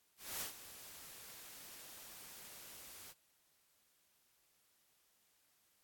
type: noise with ADSR envelope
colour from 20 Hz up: white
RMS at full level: -41 dBFS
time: 0.17-3.14 s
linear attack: 240 ms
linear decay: 110 ms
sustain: -13 dB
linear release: 36 ms
effects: white hiss -75 dBFS RMS until 5.83 s + AAC 64 kbps